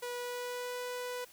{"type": "tone with pitch glide", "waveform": "sawtooth", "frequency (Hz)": [487.8, 494.6], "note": ["B4", "B4"], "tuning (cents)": [-21, 3], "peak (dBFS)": -33, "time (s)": [0.02, 1.25], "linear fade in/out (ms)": 10, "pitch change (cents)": 24, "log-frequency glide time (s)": [0.13, 0.79], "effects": ["white hiss -58 dBFS RMS until 1.32 s"]}